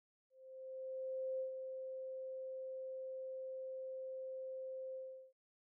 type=tone with ADSR envelope; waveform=sine; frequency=523.3 Hz; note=C5; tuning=in tune; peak=-37 dBFS; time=0.3-5.33 s; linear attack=1100 ms; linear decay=110 ms; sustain=-6 dB; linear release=380 ms; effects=none